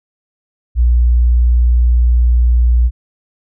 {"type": "tone", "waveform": "sine", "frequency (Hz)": 59.9, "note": "A#1", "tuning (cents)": 48, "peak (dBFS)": -7, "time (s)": [0.75, 2.91], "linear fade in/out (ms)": 50, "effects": []}